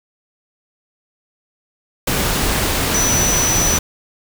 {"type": "tone in noise", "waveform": "sine", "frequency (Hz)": 5950, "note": "F#8", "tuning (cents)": 9, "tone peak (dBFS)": -16, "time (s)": [2.94, 3.78], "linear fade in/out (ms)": 5, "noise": "pink", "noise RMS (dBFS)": -18, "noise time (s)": [2.07, 3.79], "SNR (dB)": -1, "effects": []}